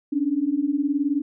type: beating tone pair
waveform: sine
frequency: 274.4 / 293.4 Hz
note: C#4 / D4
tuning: -17 / -2 cents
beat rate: 19 Hz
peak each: -24 / -22 dBFS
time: 0.12-1.22 s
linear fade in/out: 10 ms
effects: none